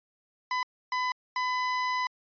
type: tone bursts at uneven times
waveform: 30% pulse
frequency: 1004 Hz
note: B5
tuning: 28 cents sharp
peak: -24 dBFS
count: 3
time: 0.51-0.63 / 0.92-1.12 / 1.36-2.07 s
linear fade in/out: 2 ms
effects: resampled to 11025 Hz